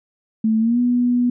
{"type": "tone with pitch glide", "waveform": "sine", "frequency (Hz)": [220.4, 244.5], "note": ["A3", "B3"], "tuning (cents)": [3, -17], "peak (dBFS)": -14, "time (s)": [0.44, 1.3], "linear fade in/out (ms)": 5, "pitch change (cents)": 180, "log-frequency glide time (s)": [0.59, 0.79], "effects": []}